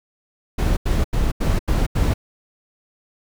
brown noise bursts, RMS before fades -18 dBFS, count 6, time 0.58-2.14 s, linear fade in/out 10 ms, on 190 ms, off 84 ms, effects none

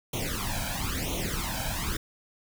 pink noise with flanger, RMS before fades -31 dBFS, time 0.13-1.97 s, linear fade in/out 5 ms, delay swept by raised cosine 0.3 to 1.29 ms, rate 1 Hz, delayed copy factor +0.9, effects none

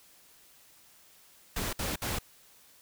pink noise bursts, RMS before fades -33 dBFS, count 3, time 1.56-2.188 s, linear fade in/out 5 ms, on 170 ms, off 59 ms, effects white hiss -59 dBFS RMS until 2.81 s

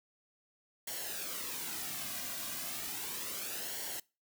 white noise with flanger, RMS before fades -40 dBFS, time 0.87-4 s, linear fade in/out 5 ms, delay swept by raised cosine 0.8 to 2.3 ms, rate 0.34 Hz, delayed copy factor -0.6, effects noise-tail reverb RT60 0.3 s tail -24 dB re dry

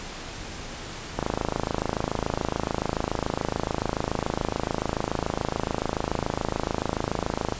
click train, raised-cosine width 1 ms, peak -10 dBFS, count 172, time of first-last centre 1.19-7.523 s, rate 27 Hz, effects pink hiss -37 dBFS RMS until 7.59 s + resampled to 16000 Hz

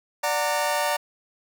sawtooth chord, D augmented, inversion none, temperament just, 587.3 / 734.2 / 917.7 Hz, D5 / F#5 / A#5, 0 / -14 / -27 cents, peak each -22 / -25 / -22 dBFS, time 0.23-0.97 s, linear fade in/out 10 ms, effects none

